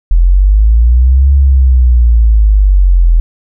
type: linear two-way sweep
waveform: sine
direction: up then down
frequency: 40.66 to 69.7 to 40.66 Hz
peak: -3 dBFS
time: 0.11-3.2 s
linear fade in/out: 0 ms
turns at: 1.33 s
effects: none